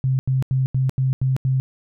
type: tone bursts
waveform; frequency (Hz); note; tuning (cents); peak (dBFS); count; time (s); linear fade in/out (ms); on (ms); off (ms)
sine; 131.5; C3; +9; -16; 7; 0.04-1.6; 0; 150; 85
effects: none